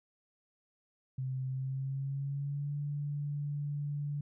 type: tone with pitch glide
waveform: sine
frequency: 130.81 to 145.14 Hz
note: C3 to D3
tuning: 0 to -20 cents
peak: -33 dBFS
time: 1.18-4.21 s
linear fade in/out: 5 ms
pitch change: +180 cents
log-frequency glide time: 1.48-2.76 s
effects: none